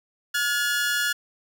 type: tone pair together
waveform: sawtooth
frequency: 1430.9 / 1700 Hz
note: F6 / G#6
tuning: +42 / +40 cents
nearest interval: minor third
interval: 298 cents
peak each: -21 / -22 dBFS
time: 0.34-1.13 s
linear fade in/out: 10 ms
effects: none